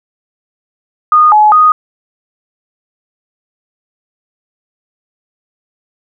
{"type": "tone with pitch steps", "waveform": "sine", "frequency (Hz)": [1229, 849, 1242], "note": ["D#6", "G#5", "D#6"], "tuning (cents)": [-22, 38, -3], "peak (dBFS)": -3, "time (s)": [1.12, 1.72], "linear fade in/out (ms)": 2, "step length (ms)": 200, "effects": []}